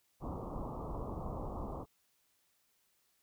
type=low-pass noise; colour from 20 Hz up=pink; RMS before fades=-41 dBFS; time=0.2-1.86 s; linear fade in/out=50 ms; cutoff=1200 Hz; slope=96 dB/octave; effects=white hiss -75 dBFS RMS until 3.22 s